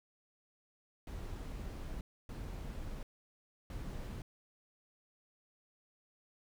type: noise bursts at uneven times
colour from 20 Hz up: brown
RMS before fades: -43 dBFS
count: 3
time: 1.07-2.01 / 2.29-3.03 / 3.7-4.22 s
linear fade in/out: 2 ms
effects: none